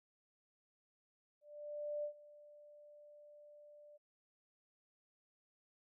sine tone with ADSR envelope, 591 Hz, D5, 11 cents sharp, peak -37 dBFS, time 1.41-3.98 s, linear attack 630 ms, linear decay 89 ms, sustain -20 dB, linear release 22 ms, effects none

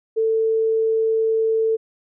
sine tone, 445.2 Hz, A4, 20 cents sharp, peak -16 dBFS, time 0.16-1.77 s, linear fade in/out 20 ms, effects none

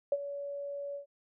sine tone with ADSR envelope, 567 Hz, C#5, 39 cents sharp, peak -23 dBFS, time 0.12-1.06 s, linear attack 3 ms, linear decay 43 ms, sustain -13 dB, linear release 110 ms, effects none

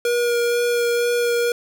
square tone with vibrato, 477.4 Hz, A#4, 41 cents sharp, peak -18 dBFS, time 0.05-1.52 s, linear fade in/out 2 ms, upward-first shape sine, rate 2.1 Hz, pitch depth 11 cents each way, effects none

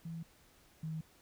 sine tone pair in turn, 164.81 / 158.55 Hz, E3 / D#3, 0 / +33 cents, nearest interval minor second, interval 67 cents, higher first, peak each -40 / -37 dBFS, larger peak second, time 0.05-0.23 / 0.83-1.01 s, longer neither, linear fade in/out 5 ms, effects pink hiss -65 dBFS RMS until 1.21 s

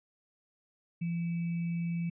sine tone with sample-and-hold, 170 Hz, F3, 46 cents flat, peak -30 dBFS, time 1.01-2.1 s, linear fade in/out 10 ms, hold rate 2450 Hz, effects resampled to 8000 Hz

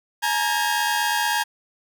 sawtooth tone cluster, 849 / 938 / 1622 Hz, G#5 / A#5 / G#6, +38 / +11 / -41 cents, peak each -21 dBFS, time 0.22-1.44 s, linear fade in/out 20 ms, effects none

